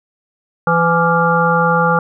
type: harmonic tone with a mistuned harmonic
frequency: 168.1 Hz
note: E3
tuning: 34 cents sharp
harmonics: 1 / 3 / 5 / 7 / 8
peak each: -17 / -17 / -17 / -17 / -17 dBFS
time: 0.67-1.99 s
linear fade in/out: 2 ms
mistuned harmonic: 8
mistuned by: +66 cents
effects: none